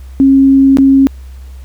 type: tone with dropouts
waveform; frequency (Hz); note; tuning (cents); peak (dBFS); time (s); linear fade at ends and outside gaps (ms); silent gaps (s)
sine; 271; C#4; -39; -3; 0.2-1.07; 0; 0.771-0.785
effects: added 65 Hz sine -27 dBFS peak until 1.64 s + pink hiss -47 dBFS RMS until 1.64 s